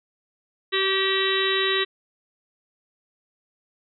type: harmonic tone with a mistuned harmonic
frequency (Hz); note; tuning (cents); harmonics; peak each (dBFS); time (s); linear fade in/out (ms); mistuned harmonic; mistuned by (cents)
384.5; G4; -33; 1 / 3 / 4 / 5 / 6 / 7 / 8 / 9 / 10; -25 / -30 / -34 / -26 / -37 / -32 / -31 / -33 / -26; 0.72-1.85; 20; 4; +32
effects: none